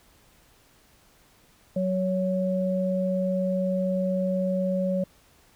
sine tone pair together, 186.21 / 558 Hz, F#3 / C#5, +11 / +11 cents, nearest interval octave + perfect fifth, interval 1900 cents, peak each -25 / -26 dBFS, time 1.76-5.04 s, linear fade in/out 5 ms, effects pink hiss -59 dBFS RMS until 5.55 s

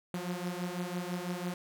sawtooth beating tone pair, 175.4 / 181.4 Hz, F3 / F#3, +8 / -34 cents, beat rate 6 Hz, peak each -33 / -34 dBFS, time 0.14-1.54 s, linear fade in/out 2 ms, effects none

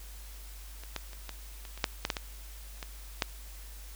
clicks, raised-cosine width 0.2 ms, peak -28 / -16 / -29 / -21 / -28 / -27 / -8 / -12 / -11 / -16 / -21 / -9 dBFS, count 12, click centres 0.836 / 0.963 / 1.132 / 1.293 / 1.652 / 1.776 / 1.842 / 2.051 / 2.102 / 2.168 / 2.828 / 3.222 s, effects added 50 Hz sine -44 dBFS peak until 3.95 s + white hiss -52 dBFS RMS until 3.95 s

